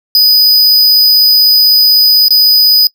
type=tone with dropouts; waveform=square; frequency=4978 Hz; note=D#8; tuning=in tune; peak=-4 dBFS; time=0.15-2.87 s; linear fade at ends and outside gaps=1 ms; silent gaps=2.283-2.306 s; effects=noise-tail reverb RT60 0.1 s tail -24 dB re dry